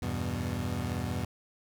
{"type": "chord", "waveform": "25% pulse", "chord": "E minor", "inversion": "none", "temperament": "equal", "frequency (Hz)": [82.41, 98, 123.47], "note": ["E2", "G2", "B2"], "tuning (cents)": [0, 0, 0], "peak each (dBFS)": -32, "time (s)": [0.02, 1.25], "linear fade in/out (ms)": 5, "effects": []}